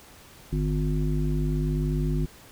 harmonic tone, 50.4 Hz, G1, 49 cents sharp, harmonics 1 / 3 / 5 / 7, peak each -26 / -26 / -32 / -35 dBFS, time 0.52-2.26 s, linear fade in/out 10 ms, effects pink hiss -50 dBFS RMS until 2.51 s

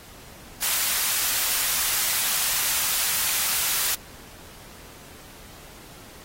white high-pass noise, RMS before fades -24 dBFS, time 0.62-3.95 s, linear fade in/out 5 ms, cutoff 910 Hz, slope 12 dB/octave, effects pink hiss -46 dBFS RMS until 6.24 s + AAC 48 kbps

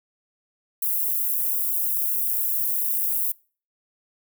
white high-pass noise, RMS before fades -24 dBFS, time 0.82-3.32 s, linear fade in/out 5 ms, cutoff 12000 Hz, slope 24 dB/octave, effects noise-tail reverb RT60 0.4 s tail -25 dB re dry

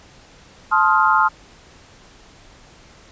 sine chord, F dominant seventh, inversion first, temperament just, 873.1 / 1047.7 / 1257.2 / 1396.9 Hz, A5 / C6 / Eb6 / F6, -14 / +2 / +18 / 0 cents, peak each -18 dBFS, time 0.71-1.29 s, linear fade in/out 20 ms, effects pink hiss -47 dBFS RMS until 3.11 s + resampled to 16000 Hz

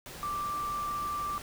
sine tone in noise, 1174.7 Hz, D6, in tune, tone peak -31 dBFS, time 0.23-1.38 s, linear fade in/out 0 ms, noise pink, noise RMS -44 dBFS, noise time 0.06-1.42 s, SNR +10 dB, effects none

